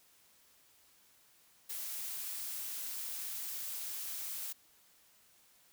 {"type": "noise", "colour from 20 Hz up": "blue", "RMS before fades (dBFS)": -41, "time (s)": [1.69, 4.53], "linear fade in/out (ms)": 10, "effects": ["white hiss -66 dBFS RMS until 5.72 s"]}